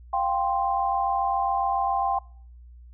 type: chord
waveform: sine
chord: F suspended second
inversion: none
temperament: just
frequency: 698.5 / 785.8 / 1047.7 Hz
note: F5 / G5 / C6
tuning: 0 / +4 / +2 cents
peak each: -29 / -24 / -27 dBFS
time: 0.13-2.19 s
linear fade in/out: 5 ms
effects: noise-tail reverb RT60 0.6 s tail -26 dB re dry + added 60 Hz sine -44 dBFS peak until 2.93 s